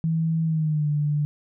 sine tone with pitch glide, 162.3 to 147.97 Hz, E3 to D3, -27 to +13 cents, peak -20 dBFS, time 0.04-1.25 s, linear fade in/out 0 ms, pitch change -160 cents, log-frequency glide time 0.44-0.89 s, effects none

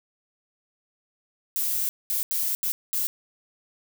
violet noise bursts at uneven times, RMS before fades -26 dBFS, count 5, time 1.56-1.89 / 2.1-2.23 / 2.31-2.55 / 2.63-2.72 / 2.93-3.07 s, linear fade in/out 0 ms, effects none

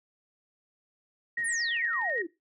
sine tone with vibrato, 1864.7 Hz, A#6, in tune, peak -29 dBFS, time 1.37-2.22 s, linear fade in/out 5 ms, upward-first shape square, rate 8.9 Hz, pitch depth 18 cents each way
brown noise with exponential decay, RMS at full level -45 dBFS, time 1.38-1.82 s, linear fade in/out 0 ms, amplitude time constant 94 ms
sine exponential sweep, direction down, 10548 to 311.1 Hz, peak -32 dBFS, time 1.44-2.27 s, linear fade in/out 10 ms
click train, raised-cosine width 0.3 ms, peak -36 dBFS, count 9, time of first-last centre 1.52-2.181 s, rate 12.1 Hz
effects noise-tail reverb RT60 0.2 s tail -17 dB re dry + high-pass 150 Hz 12 dB/octave

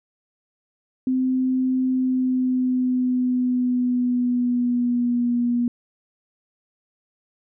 sine tone with pitch glide, 258 to 240.7 Hz, C4 to B3, -24 to -44 cents, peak -18 dBFS, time 1.07-5.68 s, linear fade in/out 2 ms, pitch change -120 cents, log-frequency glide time 1.89-5.34 s, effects none

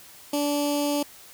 15% pulse tone with notch filter, 290 Hz, D4, 22 cents flat, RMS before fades -25 dBFS, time 0.33-1.03 s, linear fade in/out 5 ms, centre 1500 Hz, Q 0.52, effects white hiss -48 dBFS RMS until 1.33 s

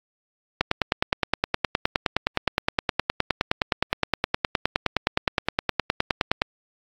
click train, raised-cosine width 0.3 ms, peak -3 dBFS, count 57, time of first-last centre 0.61-6.419 s, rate 9.64 Hz, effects AAC 64 kbps

